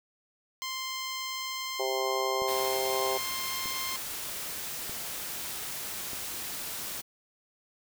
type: tone with pitch glide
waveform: 10% pulse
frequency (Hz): 1047 to 1054.3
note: C6 to C6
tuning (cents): +1 to +13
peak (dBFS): -25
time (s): 0.62-3.96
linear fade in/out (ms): 0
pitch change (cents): +12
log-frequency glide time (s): 1.32-2.82
type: harmonic tone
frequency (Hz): 131.5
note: C3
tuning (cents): +9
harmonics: 3 / 4 / 5 / 6 / 7 / 8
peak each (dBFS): -32 / -34 / -37 / -36 / -40 / -39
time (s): 1.79-3.18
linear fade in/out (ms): 10
type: click train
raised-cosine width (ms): 2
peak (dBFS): -29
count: 4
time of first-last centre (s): 2.42-6.133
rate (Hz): 0.808
type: noise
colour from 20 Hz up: white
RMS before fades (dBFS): -37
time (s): 2.47-7.02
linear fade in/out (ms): 20
effects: none